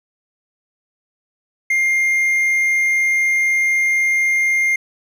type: tone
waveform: triangle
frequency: 2114 Hz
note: C7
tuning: 17 cents sharp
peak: -12 dBFS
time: 1.7-4.76 s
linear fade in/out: 5 ms
effects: none